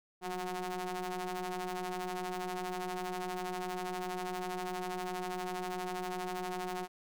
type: ring-modulated tone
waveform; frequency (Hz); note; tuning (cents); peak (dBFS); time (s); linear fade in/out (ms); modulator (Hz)
sawtooth; 180.6; F#3; -42; -29; 0.21-6.88; 50; 548
effects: none